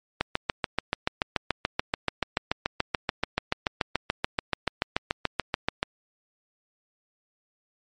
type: click train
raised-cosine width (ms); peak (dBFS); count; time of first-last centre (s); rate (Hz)
0.3; -7; 40; 0.21-5.83; 6.94
effects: MP3 48 kbps